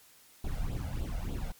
brown noise with flanger, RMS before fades -34 dBFS, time 0.44-1.52 s, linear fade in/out 5 ms, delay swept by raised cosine 0.25 to 1.45 ms, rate 3.4 Hz, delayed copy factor +0.95, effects white hiss -59 dBFS RMS until 1.59 s + MP3 96 kbps

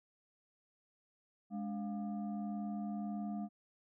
sine tone with frequency modulation, 207.7 Hz, G#3, in tune, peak -37 dBFS, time 1.5-3.49 s, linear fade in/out 50 ms, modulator 497 Hz, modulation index 0.66, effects none

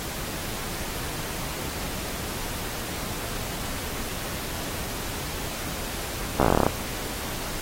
slowing click train, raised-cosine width 1 ms, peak -5 dBFS, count 13, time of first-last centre 6.4-6.666 s, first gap 14 ms, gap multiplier 1.08, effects pink hiss -33 dBFS RMS until 7.61 s + AAC 48 kbps

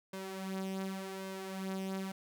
sawtooth tone with flanger, 191.3 Hz, G3, 42 cents flat, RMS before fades -40 dBFS, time 0.13-2.12 s, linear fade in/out 5 ms, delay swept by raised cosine 1.9 to 5.6 ms, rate 0.88 Hz, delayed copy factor +0.6, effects none

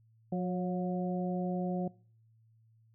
harmonic tone with a mistuned harmonic, 180 Hz, F#3, 47 cents flat, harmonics 1 / 2 / 3 / 4, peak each -31 / -39 / -40 / -41 dBFS, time 0.32-1.88 s, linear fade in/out 5 ms, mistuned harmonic 3, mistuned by +37 cents, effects noise-tail reverb RT60 0.5 s tail -24 dB re dry + added 112 Hz sine -62 dBFS peak until 2.94 s

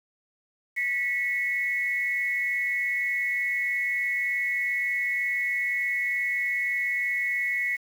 sine tone pair together, 1953.7 / 2197 Hz, B6 / C#7, -19 / -16 cents, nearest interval major second, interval 203 cents, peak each -27 dBFS, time 0.76-7.77 s, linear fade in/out 20 ms, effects 8-bit

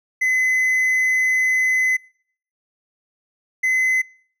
triangle tone pair in turn, 2030 / 2038 Hz, B6 / C7, +47 / -46 cents, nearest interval unison, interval 7 cents, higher second, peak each -14 dBFS, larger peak neither, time 0.21-1.97 / 3.63-4.02 s, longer first, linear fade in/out 10 ms, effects noise-tail reverb RT60 0.6 s tail -26 dB re dry

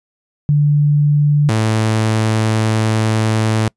sine / sawtooth tone pair in turn, 146.83 / 110 Hz, D3 / A2, 0 / 0 cents, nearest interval perfect fourth, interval 500 cents, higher first, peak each -9 dBFS, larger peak neither, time 0.49-1.49 / 1.49-3.68 s, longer second, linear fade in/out 0 ms, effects noise-tail reverb RT60 0.1 s tail -26 dB re dry + resampled to 24000 Hz

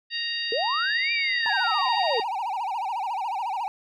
harmonic tone, 932.3 Hz, A#5, in tune, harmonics 2 / 3 / 4 / 5, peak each -32 / -32 / -32 / -32 dBFS, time 0.1-2.24 s, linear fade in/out 50 ms
sine linear two-way sweep, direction up then down, 415.3 to 2391 to 415.3 Hz, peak -24 dBFS, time 0.52-2.2 s, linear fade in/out 2 ms, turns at 1.12 s
triangle tone with vibrato, 851 Hz, G#5, 42 cents sharp, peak -24 dBFS, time 1.46-3.68 s, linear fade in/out 0 ms, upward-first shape sine, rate 14 Hz, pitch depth 220 cents each way
effects none

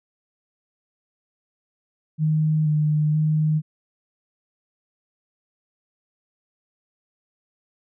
sine tone with pitch steps, 155.2 / 151.7 / 154.5 Hz, D#3 / D#3 / D#3, -4 / -44 / -12 cents, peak -17 dBFS, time 2.18-3.62 s, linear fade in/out 50 ms, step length 480 ms, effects none

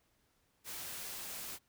white noise, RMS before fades -44 dBFS, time 0.64-1.59 s, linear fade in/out 50 ms, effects pink hiss -75 dBFS RMS until 1.68 s

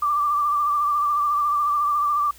sine tone with vibrato, 1174.7 Hz, D6, in tune, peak -18 dBFS, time 0.02-2.31 s, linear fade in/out 5 ms, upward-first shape sine, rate 14 Hz, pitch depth 39 cents each way, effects added 60 Hz sine -51 dBFS peak until 2.38 s + white hiss -49 dBFS RMS until 2.38 s

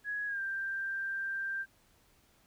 sine tone with pitch glide, 1670 to 1579.9 Hz, G#6 to G6, +9 to +13 cents, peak -33 dBFS, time 0.04-1.66 s, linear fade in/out 50 ms, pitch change -96 cents, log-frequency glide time 0.27-0.4 s, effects pink hiss -67 dBFS RMS until 2.46 s

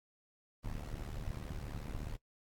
brown noise with amplitude modulation, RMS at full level -38 dBFS, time 0.63-2.17 s, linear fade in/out 20 ms, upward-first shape sine, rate 74.4 Hz, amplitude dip 95%, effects noise-tail reverb RT60 0.1 s tail -20 dB re dry + AAC 64 kbps

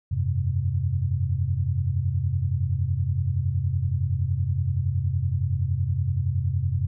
sine chord, F suspended second, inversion none, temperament equal, 87.31 / 98 / 130.81 Hz, F2 / G2 / C3, 0 / 0 / 0 cents, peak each -26 dBFS, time 0.11-6.87 s, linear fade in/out 10 ms, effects none

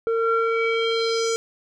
square tone with low-pass filter sweep, 455.5 Hz, A#4, 40 cents flat, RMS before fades -22 dBFS, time 0.07-1.36 s, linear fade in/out 0 ms, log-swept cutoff 930 to 7000 Hz, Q 3.6, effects none

